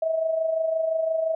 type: tone with amplitude modulation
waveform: sine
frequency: 646 Hz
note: E5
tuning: 35 cents flat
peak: -19 dBFS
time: 0.02-1.35 s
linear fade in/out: 5 ms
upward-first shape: sine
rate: 25.8 Hz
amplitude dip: 55%
effects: none